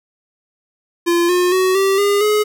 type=tone with pitch steps; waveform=square; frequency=343.9 / 358.3 / 373.3 / 388.9 / 405.2 / 422.2 Hz; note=F4 / F4 / F#4 / G4 / G#4 / G#4; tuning=-27 / +44 / +15 / -14 / -43 / +29 cents; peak=-13 dBFS; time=1.06-2.44 s; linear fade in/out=20 ms; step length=230 ms; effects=none